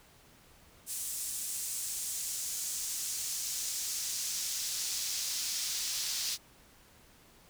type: noise with high-pass filter sweep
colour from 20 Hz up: brown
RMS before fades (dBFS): -36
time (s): 0.86-6.38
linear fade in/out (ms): 50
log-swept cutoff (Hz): 8400 to 4800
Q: 1.6
effects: pink hiss -60 dBFS RMS until 7.49 s